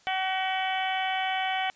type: harmonic tone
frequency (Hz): 378.1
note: F#4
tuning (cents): +38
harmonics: 2 / 3 / 4 / 5 / 6 / 7 / 8 / 9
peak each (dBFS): -28 / -42 / -36 / -36 / -34 / -45 / -35 / -43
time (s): 0.07-1.7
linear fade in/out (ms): 0
effects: white hiss -60 dBFS RMS until 1.75 s + resampled to 16000 Hz